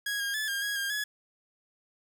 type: tone with pitch steps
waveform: sawtooth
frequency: 1655 / 1620 / 1728 / 1611 / 1655 / 1609 / 1691 Hz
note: G#6 / G#6 / A6 / G6 / G#6 / G6 / G#6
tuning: -6 / -43 / -32 / +47 / -6 / +45 / +31 cents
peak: -26 dBFS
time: 0.06-1.04 s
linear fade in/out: 5 ms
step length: 140 ms
effects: 10-bit